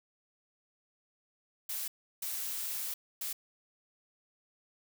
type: noise bursts at uneven times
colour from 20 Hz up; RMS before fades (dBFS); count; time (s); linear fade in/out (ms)
blue; -37; 3; 1.69-1.88 / 2.22-2.94 / 3.21-3.33; 5
effects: none